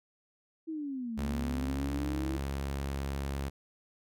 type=linear two-way sweep; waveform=sine; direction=down then up; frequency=327.8 to 214.8 to 327.8 Hz; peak=-34 dBFS; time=0.67-2.38 s; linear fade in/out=20 ms; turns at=1.18 s
type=tone with vibrato; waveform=sawtooth; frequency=69 Hz; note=C#2; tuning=7 cents flat; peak=-29 dBFS; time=1.17-3.5 s; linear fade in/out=20 ms; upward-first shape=sine; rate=11 Hz; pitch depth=11 cents each way
effects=none